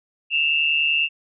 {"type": "tone pair together", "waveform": "sine", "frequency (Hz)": [2644, 2794], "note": ["E7", "F7"], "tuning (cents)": [5, 0], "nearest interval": "minor second", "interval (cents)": 95, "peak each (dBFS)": -20, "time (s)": [0.3, 1.09], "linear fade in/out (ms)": 50, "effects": []}